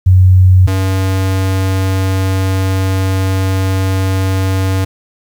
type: tone pair in turn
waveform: sine / square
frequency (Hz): 92.5 / 95.1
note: F#2 / F#2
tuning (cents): 0 / +48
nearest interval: unison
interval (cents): 48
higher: second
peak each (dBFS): -3 / -12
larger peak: first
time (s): 0.06-0.67 / 0.67-4.85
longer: second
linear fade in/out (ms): 10
effects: 7-bit